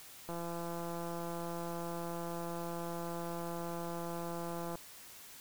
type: click train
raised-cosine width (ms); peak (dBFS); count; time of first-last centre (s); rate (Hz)
1; -28; 760; 0.29-4.755; 170
effects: white hiss -53 dBFS RMS until 5.4 s